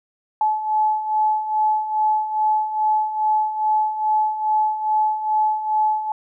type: beating tone pair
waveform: sine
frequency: 858 / 860.4 Hz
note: A5 / A5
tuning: -44 / -39 cents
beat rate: 2.4 Hz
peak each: -24 / -18 dBFS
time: 0.41-6.12 s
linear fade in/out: 2 ms
effects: none